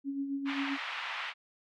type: tone with tremolo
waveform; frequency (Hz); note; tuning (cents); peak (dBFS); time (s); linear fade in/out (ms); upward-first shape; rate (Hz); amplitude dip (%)
sine; 277.2; C#4; 0; -30; 0.04-0.78; 50; sine; 7.5; 50
type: band-pass noise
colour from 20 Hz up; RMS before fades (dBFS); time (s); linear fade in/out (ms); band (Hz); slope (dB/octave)
white; -38; 0.45-1.34; 50; 840 to 2900; 24
effects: none